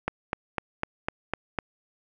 click train, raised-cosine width 0.5 ms, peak -11 dBFS, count 7, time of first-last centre 0.08-1.588 s, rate 3.98 Hz, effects none

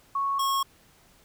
sine / square tone pair in turn, 1106 / 1092.7 Hz, C#6 / C#6, -4 / -25 cents, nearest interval unison, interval 21 cents, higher first, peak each -24 dBFS, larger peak neither, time 0.15-0.39 / 0.39-0.63 s, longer neither, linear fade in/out 5 ms, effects pink hiss -59 dBFS RMS until 1.24 s

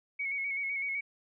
sine tone with vibrato, 2217 Hz, C#7, in tune, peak -31 dBFS, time 0.19-1.01 s, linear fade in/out 10 ms, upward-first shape square, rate 7.9 Hz, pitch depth 30 cents each way, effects none

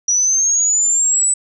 sine linear sweep, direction up, 5800 to 8000 Hz, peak -12 dBFS, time 0.08-1.34 s, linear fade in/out 5 ms, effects none

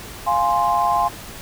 sine chord, F minor, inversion none, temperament equal, 698.5 / 830.6 / 1046.5 Hz, F5 / Ab5 / C6, 0 / 0 / 0 cents, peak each -21 / -20 / -19 dBFS, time 0.26-1.09 s, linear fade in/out 20 ms, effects pink hiss -36 dBFS RMS until 1.41 s

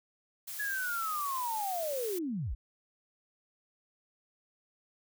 blue noise, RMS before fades -41 dBFS, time 0.47-2.19 s, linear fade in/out 10 ms
sine linear sweep, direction down, 1700 to 34 Hz, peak -32 dBFS, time 0.59-2.55 s, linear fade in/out 10 ms
effects none

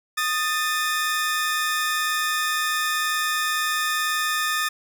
sawtooth tone pair together, 1238.7 / 1779 Hz, D#6 / A6, -8 / +19 cents, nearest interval tritone, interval 627 cents, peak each -21 dBFS, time 0.17-4.69 s, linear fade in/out 10 ms, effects none

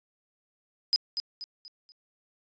sine tone with echo, 5000 Hz, D#8, 8 cents sharp, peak -20 dBFS, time 0.93-0.96 s, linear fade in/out 0 ms, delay 240 ms, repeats 4, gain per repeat -8 dB, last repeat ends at 1.92 s, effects resampled to 16000 Hz

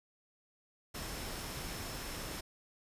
sine tone in noise, 5320 Hz, E8, 15 cents sharp, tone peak -53 dBFS, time 0.94-2.41 s, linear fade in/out 10 ms, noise pink, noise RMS -42 dBFS, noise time 0.94-2.41 s, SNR -14 dB, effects resampled to 32000 Hz

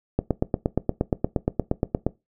click train, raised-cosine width 2 ms, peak -7 dBFS, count 17, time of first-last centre 0.19-2.066 s, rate 8.53 Hz, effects noise-tail reverb RT60 0.2 s tail -19 dB re dry

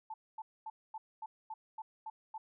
sine tone bursts, 880 Hz, A5, in tune, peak -40 dBFS, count 9, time 0.1-2.38 s, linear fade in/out 5 ms, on 40 ms, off 240 ms, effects none

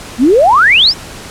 sine exponential sweep, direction up, 220 to 5588 Hz, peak -4 dBFS, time 0.18-0.94 s, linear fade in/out 50 ms, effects pink hiss -29 dBFS RMS until 1.3 s + low-pass 10000 Hz 12 dB/octave

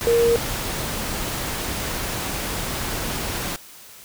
sine tone in noise, 467.6 Hz, A#4, 5 cents sharp, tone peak -14 dBFS, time 0.07-0.36 s, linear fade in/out 0 ms, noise pink, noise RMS -27 dBFS, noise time 0.01-3.56 s, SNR +10 dB, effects white hiss -44 dBFS RMS until 4.04 s

